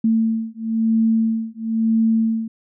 sine beating tone pair, 223.7 / 224.7 Hz, A3 / A3, +29 / +37 cents, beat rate 1 Hz, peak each -19 dBFS, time 0.04-2.48 s, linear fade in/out 5 ms, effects none

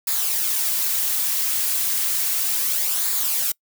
blue noise with flanger, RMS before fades -22 dBFS, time 0.07-3.52 s, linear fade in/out 5 ms, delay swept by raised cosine 0.34 to 5.14 ms, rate 0.33 Hz, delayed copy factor -0.55, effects noise-tail reverb RT60 0.1 s tail -26 dB re dry

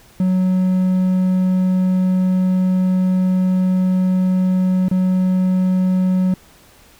triangle tone with dropouts, 185 Hz, F#3, in tune, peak -11 dBFS, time 0.2-6.34 s, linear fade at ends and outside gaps 2 ms, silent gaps 4.884-4.912 s, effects pink hiss -48 dBFS RMS until 6.99 s

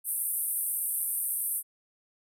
white band-pass noise, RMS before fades -31 dBFS, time 0.04-1.63 s, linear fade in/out 50 ms, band 8700 to 14000 Hz, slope 96 dB/octave, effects none

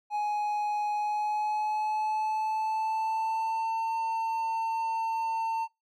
triangle tone with pitch glide, 836 to 901.2 Hz, G#5 to A5, +11 to +41 cents, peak -25 dBFS, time 0.1-5.68 s, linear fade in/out 50 ms, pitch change +130 cents, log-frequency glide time 0.94-3.79 s, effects noise-tail reverb RT60 0.2 s tail -22 dB re dry

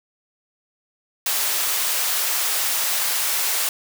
white high-pass noise, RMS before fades -22 dBFS, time 1.26-3.69 s, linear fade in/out 2 ms, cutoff 620 Hz, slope 12 dB/octave, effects none

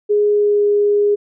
sine tone with pitch glide, 415.3 to 411.5 Hz, G#4 to G#4, 0 to -16 cents, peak -11 dBFS, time 0.09-1.16 s, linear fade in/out 20 ms, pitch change -16 cents, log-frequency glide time 0.29-0.65 s, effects none

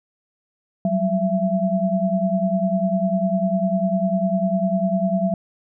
sine tone cluster, 184 / 194 / 669 Hz, F#3 / G3 / E5, -9 / -18 / +25 cents, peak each -22 dBFS, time 0.85-5.34 s, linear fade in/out 2 ms, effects none

